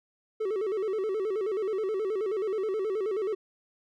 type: tone with vibrato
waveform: triangle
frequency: 407.7 Hz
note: G#4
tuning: 32 cents flat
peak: -25 dBFS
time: 0.4-3.35 s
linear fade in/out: 10 ms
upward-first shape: square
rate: 9.4 Hz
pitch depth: 120 cents each way
effects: none